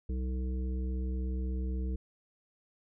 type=harmonic tone; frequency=63.7 Hz; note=C2; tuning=46 cents flat; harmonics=1 / 3 / 5 / 7; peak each=-31 / -41 / -45 / -48 dBFS; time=0.09-1.96 s; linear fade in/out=5 ms; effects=none